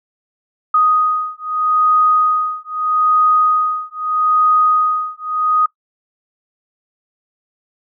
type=beating tone pair; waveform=sine; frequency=1246 / 1246.79 Hz; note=D#6 / D#6; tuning=+2 / +3 cents; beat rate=0.79 Hz; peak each=-15 / -15 dBFS; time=0.74-5.66 s; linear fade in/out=5 ms; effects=noise-tail reverb RT60 0.1 s tail -22 dB re dry